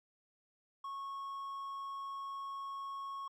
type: tone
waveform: triangle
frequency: 1099 Hz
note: C#6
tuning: 15 cents flat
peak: -38 dBFS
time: 0.84-3.28 s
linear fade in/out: 5 ms
effects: MP3 96 kbps